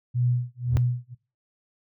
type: tone with tremolo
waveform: sine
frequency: 122.8 Hz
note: B2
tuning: 9 cents flat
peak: -19 dBFS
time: 0.14-1.15 s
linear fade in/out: 20 ms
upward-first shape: sine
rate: 1.9 Hz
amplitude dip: 100%
type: tone with exponential growth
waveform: triangle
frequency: 82.41 Hz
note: E2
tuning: in tune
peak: -16 dBFS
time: 0.64-0.77 s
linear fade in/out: 0 ms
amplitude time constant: 28 ms
effects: noise-tail reverb RT60 0.3 s tail -19 dB re dry